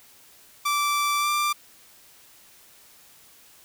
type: tone with pitch glide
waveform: sawtooth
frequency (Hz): 1167 to 1183.3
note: D6 to D6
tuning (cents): -11 to +13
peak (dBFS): -18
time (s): 0.65-1.53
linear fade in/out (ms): 10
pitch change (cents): +24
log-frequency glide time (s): 1.19-1.29
effects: white hiss -53 dBFS RMS until 3.64 s